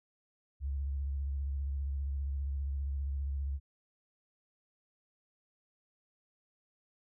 sine tone with vibrato, 69.3 Hz, C#2, in tune, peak -32 dBFS, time 0.6-3.6 s, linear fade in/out 50 ms, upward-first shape square, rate 15 Hz, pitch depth 46 cents each way, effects none

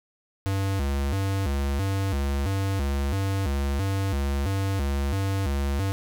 square tone with vibrato, 82.41 Hz, E2, in tune, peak -24 dBFS, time 0.46-5.92 s, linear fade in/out 0 ms, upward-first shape square, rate 1.5 Hz, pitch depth 290 cents each way, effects none

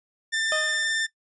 sawtooth tone with vibrato, 1789 Hz, A6, 28 cents sharp, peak -20 dBFS, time 0.32-1.07 s, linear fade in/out 20 ms, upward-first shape sine, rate 19 Hz, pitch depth 9 cents each way
30% pulse tone with exponential decay, 621 Hz, D#5, 3 cents flat, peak -21 dBFS, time 0.52-1.03 s, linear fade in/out 1 ms, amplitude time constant 110 ms
effects noise-tail reverb RT60 0.1 s tail -19 dB re dry + resampled to 22050 Hz

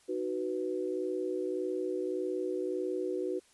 sine chord, B major, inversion first, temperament just, 308.7 / 370.4 / 493.9 Hz, D#4 / F#4 / B4, -14 / +2 / 0 cents, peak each -38 / -33 / -37 dBFS, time 0.08-3.4 s, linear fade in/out 20 ms, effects white hiss -64 dBFS RMS until 3.53 s + resampled to 24000 Hz

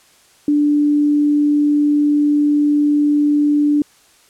sine tone, 293.7 Hz, D4, in tune, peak -11 dBFS, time 0.48-3.82 s, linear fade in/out 2 ms, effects white hiss -51 dBFS RMS until 4.29 s + low-pass 10000 Hz 12 dB/octave

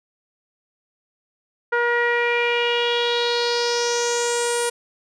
sawtooth tone with low-pass filter sweep, 476.7 Hz, A#4, 39 cents sharp, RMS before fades -21 dBFS, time 1.72-4.7 s, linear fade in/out 10 ms, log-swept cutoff 1600 to 9500 Hz, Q 4.4, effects none

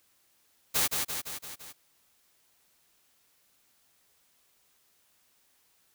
white noise with echo, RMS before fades -26 dBFS, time 0.74-0.88 s, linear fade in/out 20 ms, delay 170 ms, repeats 5, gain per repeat -4 dB, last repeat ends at 1.73 s, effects white hiss -68 dBFS RMS until 5.94 s

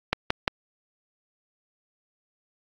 click train, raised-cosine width 0.3 ms, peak -5 dBFS, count 3, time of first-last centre 0.13-0.478 s, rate 5.74 Hz, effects AAC 48 kbps

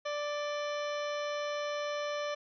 harmonic tone with a mistuned harmonic, 587.3 Hz, D5, in tune, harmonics 1 / 2 / 3 / 4 / 5 / 6 / 7 / 9 / 10, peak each -34 / -40 / -44 / -46 / -48 / -50 / -51 / -53 / -54 dBFS, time 0.05-2.35 s, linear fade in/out 10 ms, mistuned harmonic 5, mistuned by +39 cents, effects none

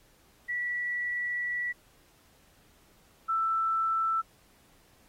sine tone pair in turn, 1948 / 1327.1 Hz, B6 / E6, -24 / +11 cents, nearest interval perfect fifth, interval 665 cents, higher first, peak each -29 / -25 dBFS, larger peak second, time 0.48-1.73 / 3.28-4.22 s, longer first, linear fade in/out 20 ms, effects pink hiss -63 dBFS RMS until 5.08 s + AAC 48 kbps

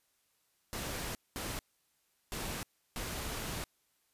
pink noise bursts at uneven times, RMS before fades -39 dBFS, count 4, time 0.73-1.15 / 1.36-1.59 / 2.32-2.63 / 2.96-3.64 s, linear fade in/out 0 ms, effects white hiss -75 dBFS RMS until 4.13 s + resampled to 32000 Hz

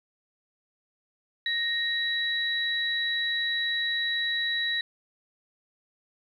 sine tone pair together, 1864.7 / 3906 Hz, A#6 / B7, 0 / -20 cents, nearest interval octave + minor second, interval 1280 cents, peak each -28 dBFS, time 1.46-4.81 s, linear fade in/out 2 ms, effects 10-bit

